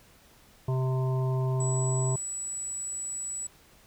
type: harmonic tone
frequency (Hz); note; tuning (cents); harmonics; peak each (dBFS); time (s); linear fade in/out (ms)
130; C3; -11; 1 / 3 / 5 / 7 / 8; -25 / -35 / -39 / -42 / -43; 0.68-2.16; 5
type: tone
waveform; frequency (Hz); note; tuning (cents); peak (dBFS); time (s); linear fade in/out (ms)
sine; 7860; B8; -9; -32; 1.6-3.47; 5
effects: pink hiss -58 dBFS RMS until 3.86 s